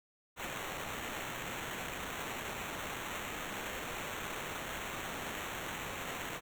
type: noise with sample-and-hold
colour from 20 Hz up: white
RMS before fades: -41 dBFS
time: 0.36-6.41 s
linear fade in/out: 50 ms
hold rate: 4900 Hz
effects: none